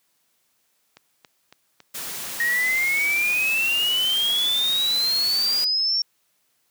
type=click train; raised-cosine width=0.2 ms; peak=-27 dBFS; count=8; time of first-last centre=0.97-2.914 s; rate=3.6 Hz
type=noise; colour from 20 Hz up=white; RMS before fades=-32 dBFS; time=1.94-5.65 s; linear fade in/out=10 ms
type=exponential sweep; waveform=sine; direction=up; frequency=1864.7 to 5520 Hz; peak=-19 dBFS; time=2.4-6.02 s; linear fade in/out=2 ms
effects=white hiss -68 dBFS RMS until 6.7 s + high-pass 100 Hz 12 dB/octave